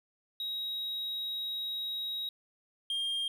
triangle tone pair in turn, 3810 / 3211 Hz, A#7 / G7, +37 / +41 cents, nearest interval minor third, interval 296 cents, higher first, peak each -32 / -29 dBFS, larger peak second, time 0.4-2.29 / 2.9-3.28 s, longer first, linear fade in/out 2 ms, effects none

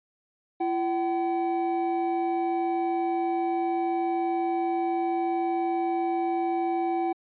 triangle tone pair together, 339.1 / 762 Hz, E4 / G5, +49 / -49 cents, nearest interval octave + major second, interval 1402 cents, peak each -25 dBFS, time 0.6-7.13 s, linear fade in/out 10 ms, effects resampled to 8000 Hz

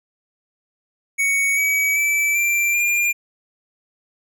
square tone with pitch steps, 2231 / 2273 / 2315 / 2358 / 2402 Hz, C#7 / C#7 / D7 / D7 / D7, +11 / +43 / -25 / +6 / +38 cents, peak -17 dBFS, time 1.18-3.13 s, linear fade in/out 20 ms, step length 390 ms, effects none

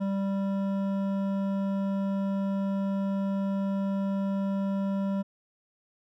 sine tone with hard clipping, 196 Hz, G3, in tune, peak -28 dBFS, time 0-5.23 s, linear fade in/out 20 ms, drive 11 dB, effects none

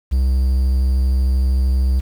triangle tone with vibrato, 64.9 Hz, C2, 13 cents flat, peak -11 dBFS, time 0.11-2.01 s, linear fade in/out 20 ms, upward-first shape sine, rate 13 Hz, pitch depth 13 cents each way, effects 7-bit

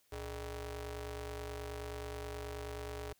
sawtooth ring-modulated tone, 177.8 Hz, F3, 31 cents sharp, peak -34 dBFS, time 0.12-3.13 s, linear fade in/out 5 ms, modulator 242 Hz, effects white hiss -72 dBFS RMS until 3.19 s

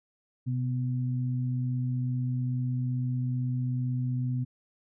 sine tone pair together, 126.98 / 249.3 Hz, B2 / B3, +49 / +16 cents, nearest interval octave, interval 1167 cents, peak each -27 / -35 dBFS, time 0.46-4.45 s, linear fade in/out 20 ms, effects none

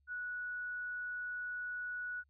sine tone, 1470 Hz, F#6, 12 cents flat, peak -38 dBFS, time 0.07-2.24 s, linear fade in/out 50 ms, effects added 70 Hz sine -70 dBFS peak until 2.29 s

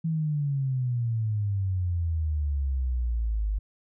sine exponential sweep, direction down, 164.81 to 49.84 Hz, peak -24 dBFS, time 0.04-3.59 s, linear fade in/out 10 ms, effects none

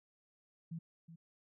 sine tone with echo, 165.4 Hz, E3, 6 cents sharp, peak -40 dBFS, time 0.71-0.79 s, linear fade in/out 10 ms, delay 370 ms, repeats 1, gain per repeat -11 dB, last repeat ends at 1.16 s, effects none

